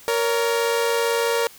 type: tone pair together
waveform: sawtooth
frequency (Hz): 466.2 / 564.4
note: A#4 / C#5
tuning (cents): 0 / +31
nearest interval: minor third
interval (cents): 331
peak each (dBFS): -16 / -22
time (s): 0.08-1.47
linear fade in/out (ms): 0
effects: white hiss -46 dBFS RMS until 1.58 s

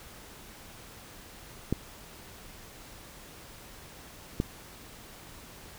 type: clicks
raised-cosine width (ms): 3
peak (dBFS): -13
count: 2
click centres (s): 1.726 / 4.401
effects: pink hiss -49 dBFS RMS until 5.78 s

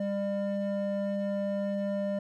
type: tone pair together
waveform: triangle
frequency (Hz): 199.3 / 599.6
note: G3 / D5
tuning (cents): +29 / +36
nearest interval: octave + perfect fifth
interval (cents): 1907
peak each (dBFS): -28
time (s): 0-2.19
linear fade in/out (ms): 5
effects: tanh soft clip ceiling -23 dBFS

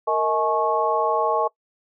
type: tone cluster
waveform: sine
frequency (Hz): 461.4 / 635 / 851 / 1098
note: A#4 / D#5 / G#5 / C#6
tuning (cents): -18 / +35 / +42 / -17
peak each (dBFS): -24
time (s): 0.07-1.48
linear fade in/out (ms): 10
effects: noise-tail reverb RT60 0.1 s tail -22 dB re dry

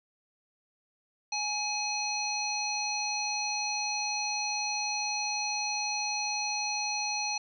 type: harmonic tone with a mistuned harmonic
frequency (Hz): 844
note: G#5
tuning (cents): +28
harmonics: 1 / 3 / 5 / 7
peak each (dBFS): -35 / -35 / -35 / -35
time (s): 1.32-7.38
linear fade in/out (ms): 5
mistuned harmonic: 1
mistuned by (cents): -20
effects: none

